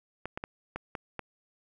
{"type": "clicks", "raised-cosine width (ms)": 0.5, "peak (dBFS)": -20, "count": 6, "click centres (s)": [0.256, 0.375, 0.439, 0.76, 0.952, 1.193], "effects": ["10-bit"]}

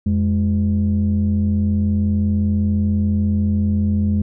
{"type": "tone pair together", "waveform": "sine", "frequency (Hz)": [87.33, 207.7], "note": ["F2", "G#3"], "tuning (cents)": [0, 0], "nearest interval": "octave + minor third", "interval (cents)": 1500, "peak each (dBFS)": -16, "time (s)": [0.06, 4.22], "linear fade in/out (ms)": 5, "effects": ["tanh soft clip ceiling -10 dBFS"]}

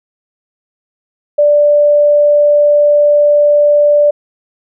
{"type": "tone", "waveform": "sine", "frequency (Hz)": 587.3, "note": "D5", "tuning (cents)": 0, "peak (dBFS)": -5, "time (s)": [1.38, 4.11], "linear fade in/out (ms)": 10, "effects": []}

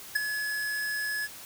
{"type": "tone with ADSR envelope", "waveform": "square", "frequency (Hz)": 1700, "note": "G#6", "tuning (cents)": 40, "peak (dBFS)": -20, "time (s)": [0.15, 1.28], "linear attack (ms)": 11, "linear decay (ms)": 9, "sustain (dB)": -10, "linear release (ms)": 35, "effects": ["white hiss -45 dBFS RMS until 1.45 s"]}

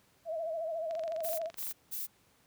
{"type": "tone with vibrato", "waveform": "sine", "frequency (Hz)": 651, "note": "E5", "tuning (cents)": -22, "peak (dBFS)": -33, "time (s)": [0.25, 1.51], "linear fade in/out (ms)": 50, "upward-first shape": "sine", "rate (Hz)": 14, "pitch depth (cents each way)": 74}
{"type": "click train", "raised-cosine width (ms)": 0.2, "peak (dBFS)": -31, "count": 20, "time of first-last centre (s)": [0.91, 1.712], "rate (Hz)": 23.7}
{"type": "noise bursts", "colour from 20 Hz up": "violet", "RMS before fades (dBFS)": -38, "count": 3, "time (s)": [1.23, 2.07], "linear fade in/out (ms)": 20, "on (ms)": 160, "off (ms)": 180}
{"effects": ["pink hiss -67 dBFS RMS until 2.46 s", "high-pass 80 Hz 12 dB/octave"]}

